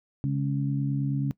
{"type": "harmonic tone", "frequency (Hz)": 69.3, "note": "C#2", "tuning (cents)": 0, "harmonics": [2, 3, 4], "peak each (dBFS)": [-25, -34, -31], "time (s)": [0.24, 1.31], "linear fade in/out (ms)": 0, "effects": ["noise-tail reverb RT60 0.1 s tail -20 dB re dry"]}